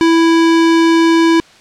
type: tone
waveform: square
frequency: 330.2 Hz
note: E4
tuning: 3 cents sharp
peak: -8 dBFS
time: 0.01-1.4 s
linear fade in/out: 0 ms
effects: white hiss -43 dBFS RMS until 1.6 s + low-pass 5000 Hz 12 dB/octave